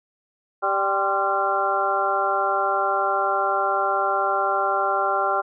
harmonic tone with a mistuned harmonic, 196 Hz, G3, in tune, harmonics 2 / 3 / 4 / 5 / 6 / 7, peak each -29 / -27 / -24 / -28 / -30 / -24 dBFS, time 0.62-5.42 s, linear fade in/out 20 ms, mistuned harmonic 5, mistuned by +110 cents, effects none

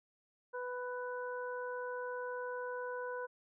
harmonic tone, 496.2 Hz, B4, 8 cents sharp, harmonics 1 / 2 / 3, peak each -40 / -44 / -45 dBFS, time 0.53-3.27 s, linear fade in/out 20 ms, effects none

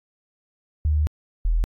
sine tone pair in turn, 75.7 / 40.73 Hz, D#2 / E1, -47 / -20 cents, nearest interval major seventh, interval 1073 cents, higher first, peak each -17 dBFS, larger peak neither, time 0.85-1.07 / 1.45-1.64 s, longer first, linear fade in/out 0 ms, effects AAC 64 kbps

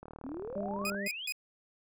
click train, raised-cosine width 1 ms, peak -32 dBFS, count 36, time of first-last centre 0.03-0.946 s, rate 38.2 Hz
sine exponential sweep, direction up, 246.1 to 3500 Hz, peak -38 dBFS, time 0.24-1.27 s, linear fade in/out 5 ms
harmonic tone, 200.2 Hz, G3, 37 cents sharp, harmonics 1 / 2 / 3, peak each -37 / -42 / -40 dBFS, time 0.55-1.08 s, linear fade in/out 10 ms
sawtooth tone bursts, 2489 Hz, D#7, in tune, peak -29 dBFS, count 3, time 0.85-1.323 s, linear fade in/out 2 ms, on 51 ms, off 160 ms
effects none

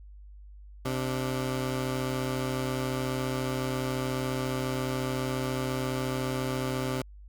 15% pulse tone pair together, 129.6 / 293.5 Hz, C3 / D4, -16 / -1 cents, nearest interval octave + major second, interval 1415 cents, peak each -23 / -30 dBFS, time 0.85-7.02 s, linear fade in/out 5 ms, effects added 50 Hz sine -45 dBFS peak until 7.28 s

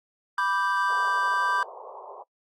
triangle chord, G major, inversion first, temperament equal, 987.8 / 1174.7 / 1568 Hz, B5 / D6 / G6, 0 / 0 / 0 cents, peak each -25 dBFS, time 0.38-1.63 s, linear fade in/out 2 ms
white band-pass noise, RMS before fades -42 dBFS, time 0.88-2.24 s, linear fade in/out 20 ms, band 390 to 1100 Hz, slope 96 dB/octave
effects noise-tail reverb RT60 0.1 s tail -22 dB re dry + Opus 48 kbps

